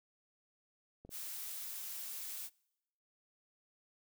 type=clicks; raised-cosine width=2 ms; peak=-39 / -39 dBFS; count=2; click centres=1.05 / 1.092 s
type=noise; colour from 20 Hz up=blue; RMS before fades=-44 dBFS; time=1.1-2.5 s; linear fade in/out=50 ms
effects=noise-tail reverb RT60 0.9 s tail -26 dB re dry